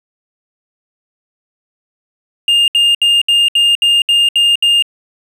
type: tone bursts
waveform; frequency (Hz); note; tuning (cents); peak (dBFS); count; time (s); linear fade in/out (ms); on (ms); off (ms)
triangle; 2817; F7; +14; -6; 9; 2.48-4.824; 2; 200; 68
effects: resampled to 32000 Hz